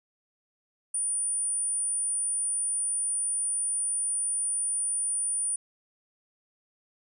sine tone, 9397 Hz, D9, in tune, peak -26 dBFS, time 0.94-5.56 s, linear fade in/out 5 ms, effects none

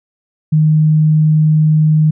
sine tone, 154.8 Hz, D#3, 9 cents flat, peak -7 dBFS, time 0.52-2.11 s, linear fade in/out 10 ms, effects none

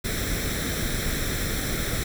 pink noise with comb filter, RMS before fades -27 dBFS, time 0.04-2.04 s, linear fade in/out 10 ms, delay 0.53 ms, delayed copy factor +0.7, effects none

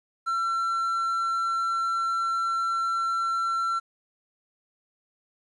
triangle tone, 1352 Hz, E6, 43 cents sharp, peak -22 dBFS, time 0.26-3.8 s, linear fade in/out 20 ms, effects resampled to 24000 Hz + 10-bit

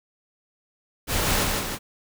pink noise with echo, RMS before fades -24 dBFS, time 1.07-1.47 s, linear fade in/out 50 ms, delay 160 ms, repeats 2, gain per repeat -3 dB, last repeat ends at 1.79 s, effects none

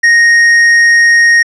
sine tone with tanh clipping, 1865 Hz, A#6, in tune, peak -5 dBFS, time 0.03-1.43 s, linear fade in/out 10 ms, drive 8 dB, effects low-pass 9000 Hz 12 dB/octave

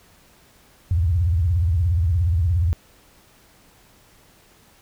sine tone with vibrato, 85 Hz, F2, 46 cents flat, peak -16 dBFS, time 0.91-2.73 s, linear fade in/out 0 ms, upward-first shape triangle, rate 17 Hz, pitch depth 280 cents each way, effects pink hiss -54 dBFS RMS until 4.81 s

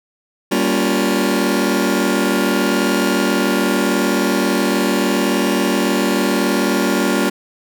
sawtooth chord, G half-diminished seventh, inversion none, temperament just, 196 / 235.2 / 282.2 / 352.8 Hz, G3 / Bb3 / Db4 / F4, 0 / +16 / +31 / +18 cents, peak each -16 dBFS, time 0.51-7.3 s, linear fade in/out 10 ms, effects none

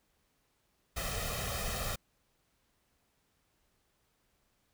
pink noise with comb filter, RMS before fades -36 dBFS, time 0.96-1.96 s, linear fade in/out 10 ms, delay 1.6 ms, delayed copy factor +0.85, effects pink hiss -75 dBFS RMS until 4.73 s

